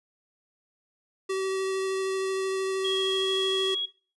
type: tone with vibrato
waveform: square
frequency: 382.6 Hz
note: G4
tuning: 42 cents flat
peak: -27 dBFS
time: 1.29-3.75 s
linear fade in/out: 10 ms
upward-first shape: sine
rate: 13 Hz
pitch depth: 8 cents each way
type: tone with pitch glide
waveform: sine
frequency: 3293 to 3318 Hz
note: G#7 to G#7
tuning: -15 to -2 cents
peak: -27 dBFS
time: 2.84-3.86 s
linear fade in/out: 10 ms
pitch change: +13 cents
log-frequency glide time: 3.17-3.3 s
effects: noise-tail reverb RT60 0.4 s tail -18 dB re dry + resampled to 24000 Hz